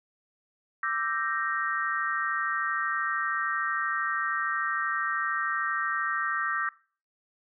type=chord; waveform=sine; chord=E half-diminished seventh; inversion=third; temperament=equal with one note detuned; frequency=1174.7 / 1327.7 / 1568 / 1864.7 Hz; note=D6 / E6 / G6 / Bb6; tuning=0 / +12 / 0 / 0 cents; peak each=-32 dBFS; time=0.83-6.69 s; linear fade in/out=2 ms; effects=noise-tail reverb RT60 0.4 s tail -20 dB re dry